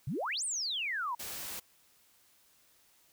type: exponential two-way sweep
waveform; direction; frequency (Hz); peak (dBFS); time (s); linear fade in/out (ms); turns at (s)
sine; up then down; 113 to 9260 to 914; -32; 0.07-1.15; 5; 0.44
type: noise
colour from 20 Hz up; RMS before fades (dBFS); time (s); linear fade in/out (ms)
white; -41; 1.19-1.6; 10
effects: white hiss -66 dBFS RMS until 3.12 s